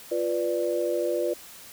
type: chord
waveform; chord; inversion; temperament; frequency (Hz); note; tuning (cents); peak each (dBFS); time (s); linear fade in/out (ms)
sine; B diminished; second; equal; 349.2 / 493.9 / 587.3; F4 / B4 / D5; 0 / 0 / 0; -28; 0.11-1.34; 10
effects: white hiss -46 dBFS RMS until 1.72 s